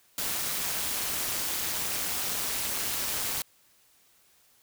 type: noise with amplitude modulation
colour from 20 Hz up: white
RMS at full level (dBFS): -28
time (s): 0.18-3.42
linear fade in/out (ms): 2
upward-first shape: sine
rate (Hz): 211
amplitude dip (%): 65
effects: white hiss -63 dBFS RMS until 4.62 s